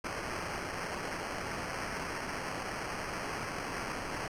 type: noise with sample-and-hold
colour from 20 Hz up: white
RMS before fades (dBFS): -38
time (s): 0.04-4.28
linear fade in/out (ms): 5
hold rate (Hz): 3675
effects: low-pass 9000 Hz 12 dB/octave